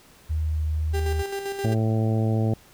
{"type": "tone with vibrato", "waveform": "sine", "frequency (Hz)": 77.78, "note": "D#2", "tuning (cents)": 0, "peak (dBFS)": -22, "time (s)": [0.29, 1.23], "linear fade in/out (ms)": 20, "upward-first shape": "triangle", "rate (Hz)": 2, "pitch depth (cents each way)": 13}
{"type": "tone with tremolo", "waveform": "35% pulse", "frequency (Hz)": 395.8, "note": "G4", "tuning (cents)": 17, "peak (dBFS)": -25, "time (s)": [0.93, 1.75], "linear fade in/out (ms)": 20, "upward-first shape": "square", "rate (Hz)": 7.6, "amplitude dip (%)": 45}
{"type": "harmonic tone", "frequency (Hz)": 110.7, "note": "A2", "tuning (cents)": 11, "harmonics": [1, 2, 3, 4, 5, 6, 7], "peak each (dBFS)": [-21, -27, -31, -33, -35, -37, -38], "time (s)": [1.64, 2.54], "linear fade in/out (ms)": 5}
{"effects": ["pink hiss -53 dBFS RMS until 2.73 s"]}